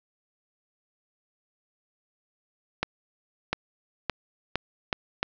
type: accelerating click train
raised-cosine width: 0.3 ms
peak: -9 dBFS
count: 6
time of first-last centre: 2.83-5.23 s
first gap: 700 ms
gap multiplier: 0.81
effects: resampled to 16000 Hz + 8-bit